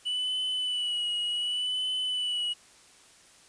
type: tone with vibrato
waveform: triangle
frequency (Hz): 2960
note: F#7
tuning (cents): 0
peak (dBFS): -26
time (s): 0.05-2.54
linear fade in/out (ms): 20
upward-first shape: sine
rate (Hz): 0.67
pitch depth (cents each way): 36
effects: white hiss -56 dBFS RMS until 3.48 s + resampled to 22050 Hz